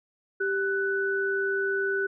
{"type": "tone pair together", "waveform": "sine", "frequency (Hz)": [392, 1490.3], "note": ["G4", "F#6"], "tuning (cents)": [0, 12], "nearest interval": "octave + major seventh", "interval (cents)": 2312, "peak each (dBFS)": -27, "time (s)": [0.4, 2.07], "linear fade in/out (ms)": 10, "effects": []}